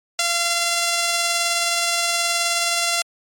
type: tone with tremolo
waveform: 5% pulse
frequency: 686 Hz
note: F5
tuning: 31 cents flat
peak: -6 dBFS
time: 0.19-3.02 s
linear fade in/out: 2 ms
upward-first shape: triangle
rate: 19 Hz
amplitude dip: 25%
effects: MP3 64 kbps